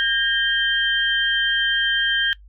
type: tone cluster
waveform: sine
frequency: 1610 / 1842 / 3148 Hz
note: G6 / A#6 / G7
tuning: +46 / -21 / +7 cents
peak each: -21 / -27 / -20 dBFS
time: 0-2.33 s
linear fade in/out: 0 ms
effects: noise-tail reverb RT60 0.1 s tail -20 dB re dry + added 50 Hz sine -43 dBFS peak until 2.48 s